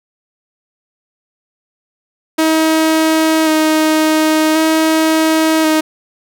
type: tone with vibrato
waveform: sawtooth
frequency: 315.4 Hz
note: D#4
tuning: 24 cents sharp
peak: -6 dBFS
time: 2.38-5.81 s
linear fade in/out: 10 ms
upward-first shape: square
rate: 0.46 Hz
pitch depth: 15 cents each way
effects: none